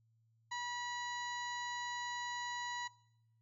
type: harmonic tone with a mistuned harmonic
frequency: 970 Hz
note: B5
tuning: 31 cents flat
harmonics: 1 / 2 / 3 / 4 / 5 / 6 / 7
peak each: -41 / -44 / -56 / -48 / -60 / -62 / -52 dBFS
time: 0.51-2.88 s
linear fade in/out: 10 ms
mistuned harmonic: 4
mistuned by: +42 cents
effects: noise-tail reverb RT60 0.8 s tail -22 dB re dry + added 113 Hz sine -70 dBFS peak until 3.41 s